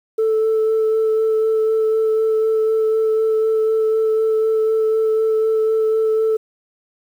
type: tone with vibrato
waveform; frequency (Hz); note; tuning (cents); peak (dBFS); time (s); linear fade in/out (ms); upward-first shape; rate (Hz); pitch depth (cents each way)
sine; 440; A4; 0; -12; 0.18-6.37; 10; sine; 4; 11
effects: tanh soft clip ceiling -12 dBFS + 8-bit